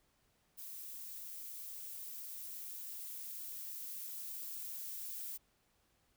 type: noise with level ramp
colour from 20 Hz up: violet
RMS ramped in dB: -48 to -44 dBFS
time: 0.57-5.38 s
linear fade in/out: 20 ms
effects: pink hiss -75 dBFS RMS until 6.16 s